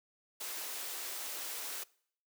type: high-pass noise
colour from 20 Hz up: white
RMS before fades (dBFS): -41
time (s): 0.4-1.84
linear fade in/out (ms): 10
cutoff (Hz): 330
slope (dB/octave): 24
effects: noise-tail reverb RT60 0.6 s tail -23 dB re dry